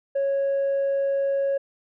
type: tone with tanh clipping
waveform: triangle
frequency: 552 Hz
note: C#5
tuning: 7 cents flat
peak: -21 dBFS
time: 0.15-1.58 s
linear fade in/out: 10 ms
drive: 6 dB
effects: none